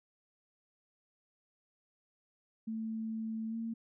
sine tone with pitch glide, 222.1 to 227.4 Hz, A3 to A#3, +16 to -43 cents, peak -35 dBFS, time 2.67-3.74 s, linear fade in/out 10 ms, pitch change +41 cents, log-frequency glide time 3.49-3.55 s, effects none

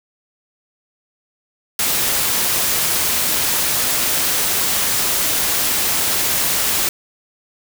white noise, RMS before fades -18 dBFS, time 1.79-6.89 s, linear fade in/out 2 ms, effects none

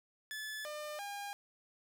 sawtooth tone with pitch steps, 1729 / 601 / 809 Hz, A6 / D5 / G#5, -31 / +40 / -46 cents, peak -37 dBFS, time 0.31-1.33 s, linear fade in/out 0 ms, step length 340 ms, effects 13-bit

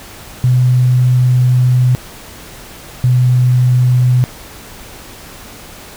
sine tone pair in turn, 125.7 / 125.26 Hz, B2 / B2, +31 / +25 cents, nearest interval unison, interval 6 cents, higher first, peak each -7 dBFS, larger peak neither, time 0.44-1.95 / 3.04-4.24 s, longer first, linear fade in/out 0 ms, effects pink hiss -34 dBFS RMS until 5.96 s

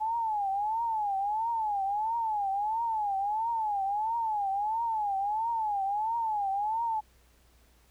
sine tone with vibrato, 851 Hz, G#5, 42 cents sharp, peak -27 dBFS, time 0-7.01 s, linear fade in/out 20 ms, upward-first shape triangle, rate 1.5 Hz, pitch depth 180 cents each way, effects added 60 Hz sine -61 dBFS peak until 7.9 s + pink hiss -65 dBFS RMS until 7.9 s

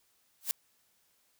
blue noise with exponential growth, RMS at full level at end -26 dBFS, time 0.41-0.51 s, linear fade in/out 0 ms, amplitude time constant 21 ms, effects white hiss -71 dBFS RMS until 1.39 s

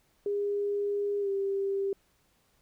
sine tone with pitch glide, 406.7 to 393.5 Hz, G#4 to G4, -36 to +7 cents, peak -27 dBFS, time 0.26-1.93 s, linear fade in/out 2 ms, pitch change -57 cents, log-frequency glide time 1.2-1.29 s, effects pink hiss -69 dBFS RMS until 2.61 s

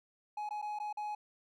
triangle tone with dropouts, 840 Hz, G#5, 19 cents sharp, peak -34 dBFS, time 0.37-1.15 s, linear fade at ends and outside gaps 5 ms, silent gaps 0.491-0.507 / 0.617-0.624 / 0.789-0.799 / 0.928-0.971 s, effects none

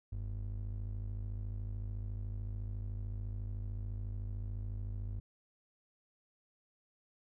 triangle ring-modulated tone, 73 Hz, D2, 10 cents flat, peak -32 dBFS, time 0.12-5.2 s, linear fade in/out 5 ms, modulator 26.9 Hz, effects none

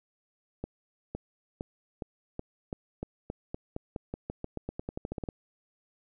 accelerating click train, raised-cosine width 2 ms, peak -21 dBFS, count 24, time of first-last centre 0.64-5.288 s, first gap 510 ms, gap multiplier 0.9, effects none

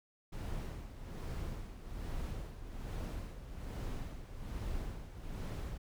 brown noise with tremolo, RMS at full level -39 dBFS, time 0.32-5.78 s, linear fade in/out 10 ms, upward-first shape sine, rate 1.2 Hz, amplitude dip 65%, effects none

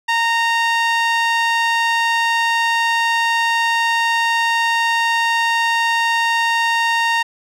sawtooth tone with band-pass filter, 924 Hz, A#5, 16 cents flat, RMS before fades -17 dBFS, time 0.08-7.23 s, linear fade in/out 10 ms, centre 2000 Hz, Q 0.9, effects none

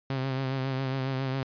sawtooth tone with vibrato, 132.8 Hz, C3, 26 cents sharp, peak -24 dBFS, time 0.1-1.43 s, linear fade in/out 2 ms, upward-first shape sine, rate 7.3 Hz, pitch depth 41 cents each way, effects resampled to 11025 Hz

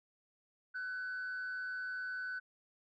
sine tone with frequency modulation, 1505 Hz, F#6, 29 cents sharp, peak -36 dBFS, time 0.74-2.4 s, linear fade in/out 20 ms, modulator 133 Hz, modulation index 0.34, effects tanh soft clip ceiling -36 dBFS

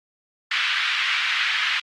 white band-pass noise, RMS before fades -23 dBFS, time 0.51-1.8 s, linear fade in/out 5 ms, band 1400 to 3200 Hz, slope 24 dB/octave, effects Opus 32 kbps

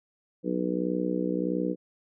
harmonic tone, 61.5 Hz, B1, 7 cents flat, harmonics 3 / 4 / 5 / 6 / 7 / 8, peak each -31 / -35 / -30 / -36 / -35 / -33 dBFS, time 0.43-1.76 s, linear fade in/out 50 ms, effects none

